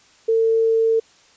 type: tone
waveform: sine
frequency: 450.4 Hz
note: A4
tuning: 40 cents sharp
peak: -14 dBFS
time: 0.28-1 s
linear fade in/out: 10 ms
effects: white hiss -53 dBFS RMS until 1.36 s + resampled to 16000 Hz